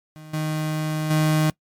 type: tone with level steps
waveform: 35% pulse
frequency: 155.1 Hz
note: D#3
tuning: 5 cents flat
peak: -37 / -21 / -15 dBFS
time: 0.16-1.5 s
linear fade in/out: 0 ms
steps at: 0.33 / 1.1 s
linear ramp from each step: 10 ms
effects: noise-tail reverb RT60 0.1 s tail -23 dB re dry + MP3 96 kbps